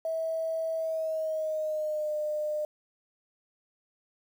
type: tone with pitch glide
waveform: sine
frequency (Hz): 648 to 604.6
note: E5 to D#5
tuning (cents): -30 to -50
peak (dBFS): -28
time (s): 0.05-2.65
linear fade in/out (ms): 2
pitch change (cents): -120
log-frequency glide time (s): 0.76-2.13
effects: 9-bit